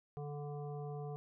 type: harmonic tone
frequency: 145.9 Hz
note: D3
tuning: 11 cents flat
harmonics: 1 / 3 / 5 / 7 / 8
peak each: -42 / -46 / -50 / -60 / -61 dBFS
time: 0.17-1.16 s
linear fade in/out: 0 ms
effects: none